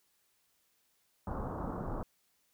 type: low-pass noise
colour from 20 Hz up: pink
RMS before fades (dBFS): -38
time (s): 1.27-2.03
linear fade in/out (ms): 2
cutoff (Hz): 1300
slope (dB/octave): 48
effects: white hiss -74 dBFS RMS until 2.53 s